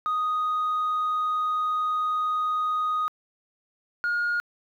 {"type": "tone pair in turn", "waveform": "sine", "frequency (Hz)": [1244.5, 1428.5], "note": ["D#6", "F6"], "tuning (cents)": [0, 39], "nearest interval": "major second", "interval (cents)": 239, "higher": "second", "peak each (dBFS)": -21, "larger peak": "neither", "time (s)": [[0.06, 3.08], [4.04, 4.4]], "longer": "first", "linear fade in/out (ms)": 0, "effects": ["tanh soft clip ceiling -21 dBFS", "10-bit"]}